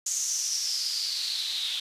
white noise with band-pass filter sweep, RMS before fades -30 dBFS, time 0.06-1.8 s, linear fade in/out 5 ms, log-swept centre 6700 to 3500 Hz, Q 7.4, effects resampled to 32000 Hz

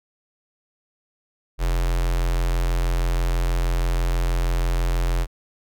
square tone with notch filter, 43.11 Hz, F1, 22 cents flat, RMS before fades -21 dBFS, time 1.58-5.27 s, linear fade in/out 50 ms, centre 200 Hz, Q 1.1, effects none

